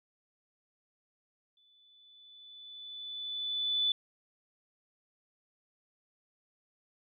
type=tone with exponential growth; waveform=sine; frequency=3486 Hz; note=A7; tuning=17 cents flat; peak=-25 dBFS; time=1.57-3.92 s; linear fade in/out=2 ms; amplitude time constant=510 ms; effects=none